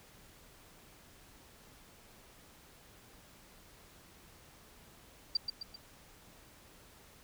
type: tone with echo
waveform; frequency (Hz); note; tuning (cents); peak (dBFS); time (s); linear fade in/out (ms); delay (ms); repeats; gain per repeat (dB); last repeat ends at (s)
sine; 4699; D8; 0; -26; 5.35-5.37; 5; 130; 3; -6; 5.76
effects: pink hiss -59 dBFS RMS until 7.23 s